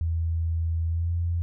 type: tone with pitch glide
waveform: sine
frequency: 82.41 to 85.37 Hz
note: E2 to F2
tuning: 0 to -39 cents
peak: -23 dBFS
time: 0.01-1.42 s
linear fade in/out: 0 ms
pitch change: +61 cents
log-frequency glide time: 0.88-1.12 s
effects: none